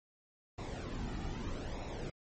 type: noise with flanger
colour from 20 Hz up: brown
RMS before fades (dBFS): -40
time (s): 0.58-2.1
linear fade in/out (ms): 5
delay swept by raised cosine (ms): 0.64 to 1.94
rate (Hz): 0.8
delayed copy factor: -0.55
effects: MP3 32 kbps